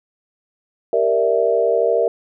sine chord, E half-diminished seventh, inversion first, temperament equal, 392 / 466.2 / 587.3 / 659.3 Hz, G4 / Bb4 / D5 / E5, 0 / 0 / 0 / 0 cents, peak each -23 / -17 / -21 / -19 dBFS, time 0.93-2.08 s, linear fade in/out 2 ms, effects none

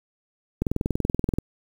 click train, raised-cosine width 3 ms, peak -10 dBFS, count 17, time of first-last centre 0.62-1.386 s, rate 20.9 Hz, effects 7-bit

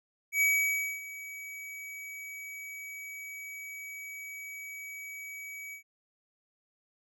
square tone with ADSR envelope, 2273 Hz, C#7, 43 cents sharp, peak -23 dBFS, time 0.32-5.83 s, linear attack 93 ms, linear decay 590 ms, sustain -18 dB, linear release 99 ms, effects none

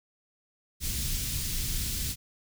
pink band-stop noise, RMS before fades -31 dBFS, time 0.8-2.16 s, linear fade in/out 50 ms, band 140 to 3900 Hz, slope 12 dB/octave, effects none

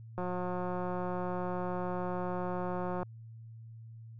click train, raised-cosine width 1 ms, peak -23 dBFS, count 514, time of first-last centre 0.18-3.03 s, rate 180 Hz, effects added 113 Hz sine -46 dBFS peak until 4.19 s

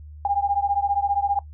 sine beating tone pair, 800 / 815 Hz, G5 / G#5, +35 / -33 cents, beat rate 15 Hz, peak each -22 / -23 dBFS, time 0.25-1.39 s, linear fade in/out 2 ms, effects noise-tail reverb RT60 0.1 s tail -19 dB re dry + added 75 Hz sine -38 dBFS peak until 1.53 s

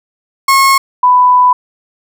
35% pulse / sine tone pair in turn, 1087 / 995.1 Hz, C#6 / B5, -34 / +13 cents, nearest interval major second, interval 153 cents, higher first, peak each -4 dBFS, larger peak neither, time 0.48-0.78 / 1.03-1.53 s, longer second, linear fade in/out 5 ms, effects none

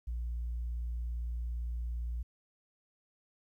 sine tone, 58.8 Hz, A#1, 16 cents sharp, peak -32 dBFS, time 0.07-2.23 s, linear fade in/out 10 ms, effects tanh soft clip ceiling -31 dBFS + 12-bit

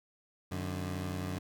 20% pulse tone pair together, 92.04 / 148.9 Hz, F#2 / D3, -9 / +24 cents, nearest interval minor sixth, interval 833 cents, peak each -31 / -36 dBFS, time 0.51-1.39 s, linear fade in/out 10 ms, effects none

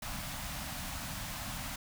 pink band-stop noise, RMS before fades -40 dBFS, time 0.02-1.76 s, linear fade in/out 5 ms, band 280 to 600 Hz, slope 48 dB/octave, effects none

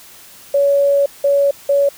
sine tone bursts at uneven times, 563 Hz, C#5, 27 cents sharp, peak -10 dBFS, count 3, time 0.54-1.06 / 1.24-1.51 / 1.69-1.89 s, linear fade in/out 5 ms, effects white hiss -41 dBFS RMS until 1.97 s

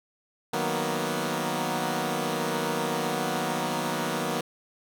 10% pulse chord, B major seventh, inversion first, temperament equal, 155.56 / 185 / 233.1 / 246.9 Hz, D#3 / F#3 / A#3 / B3, 0 / 0 / 0 / 0 cents, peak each -24 dBFS, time 0.53-4.41 s, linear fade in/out 5 ms, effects none

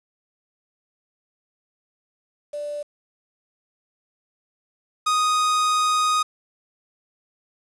sine / 45% pulse tone pair in turn, 587.3 / 1244.4 Hz, D5 / D#6, 0 / 0 cents, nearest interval octave + minor second, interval 1300 cents, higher second, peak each -27 / -18 dBFS, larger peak second, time 2.53-2.83 / 5.06-6.23 s, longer second, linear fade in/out 10 ms, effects resampled to 22050 Hz + 8-bit

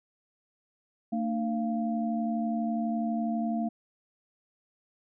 sine tone cluster, 226.2 / 298.3 / 692 Hz, A3 / D4 / F5, +48 / +27 / -16 cents, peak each -28 / -36 / -34 dBFS, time 1.12-3.69 s, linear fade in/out 10 ms, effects none

